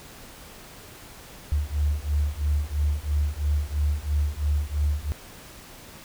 sine beating tone pair, 72.2 / 75.2 Hz, D2 / D2, -29 / +42 cents, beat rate 3 Hz, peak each -25 dBFS, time 1.52-5.12 s, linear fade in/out 0 ms, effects pink hiss -45 dBFS RMS until 6.04 s

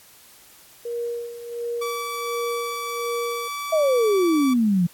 sine tone with tremolo, 473.3 Hz, A#4, 26 cents sharp, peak -24 dBFS, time 0.85-3.48 s, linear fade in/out 5 ms, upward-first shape sine, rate 1.4 Hz, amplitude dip 70%
sawtooth tone, 1152 Hz, D6, 34 cents flat, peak -24 dBFS, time 1.81-4.54 s, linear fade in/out 10 ms
sine exponential sweep, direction down, 655 to 167.8 Hz, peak -16 dBFS, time 3.72-4.87 s, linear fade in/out 10 ms
effects white hiss -50 dBFS RMS until 4.93 s + AAC 64 kbps

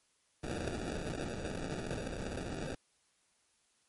violet noise with sample-and-hold, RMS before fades -39 dBFS, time 0.43-2.75 s, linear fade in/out 5 ms, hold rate 1050 Hz, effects white hiss -73 dBFS RMS until 3.88 s + MP3 48 kbps

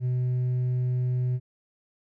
triangle tone with hard clipping, 125.5 Hz, B2, 28 cents sharp, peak -22 dBFS, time 0-1.4 s, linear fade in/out 50 ms, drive 1 dB, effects none

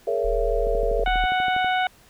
sine chord, A# half-diminished seventh, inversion third, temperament just, 419.5 / 466.2 / 559.4 / 671.3 Hz, G#4 / A#4 / C#5 / E5, +17 / 0 / +16 / +31 cents, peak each -27 / -25 / -27 / -27 dBFS, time 0.07-1.04 s, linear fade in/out 5 ms
sine tone, 39.29 Hz, D#1, 18 cents sharp, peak -24 dBFS, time 0.24-1.26 s, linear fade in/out 10 ms
click train, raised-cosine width 2 ms, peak -23 dBFS, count 13, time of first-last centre 0.67-1.646 s, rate 12.3 Hz
harmonic tone, 740 Hz, F#5, in tune, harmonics 1 / 2 / 3 / 4 / 5, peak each -21 / -26 / -30 / -33 / -36 dBFS, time 1.06-1.87 s, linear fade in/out 2 ms
effects pink hiss -54 dBFS RMS until 2.09 s

